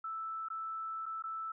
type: tone with dropouts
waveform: sine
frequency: 1318.5 Hz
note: E6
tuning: in tune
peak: -37 dBFS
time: 0.04-1.52 s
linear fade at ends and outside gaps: 5 ms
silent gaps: 0.486-0.501 / 1.058-1.062 / 1.224-1.238 s
effects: none